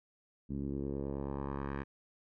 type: tone with low-pass filter sweep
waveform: 10% pulse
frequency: 69.3 Hz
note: C#2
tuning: in tune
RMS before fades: -38 dBFS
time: 0.49-1.84 s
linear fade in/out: 20 ms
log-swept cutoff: 230 to 1800 Hz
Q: 1.8
effects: none